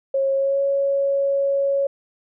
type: tone with pitch glide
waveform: sine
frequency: 543 to 554.7 Hz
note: C#5 to C#5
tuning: -36 to +1 cents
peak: -17 dBFS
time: 0.14-1.87 s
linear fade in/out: 5 ms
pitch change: +37 cents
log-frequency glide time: 0.34-0.61 s
effects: none